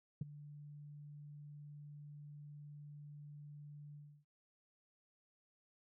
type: tone with ADSR envelope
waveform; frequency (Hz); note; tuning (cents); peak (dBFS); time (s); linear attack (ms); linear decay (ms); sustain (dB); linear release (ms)
sine; 146.83; D3; 0; -32; 0.21-4.25; 5; 18; -18; 300
effects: noise-tail reverb RT60 0.1 s tail -26 dB re dry + tanh soft clip ceiling -33 dBFS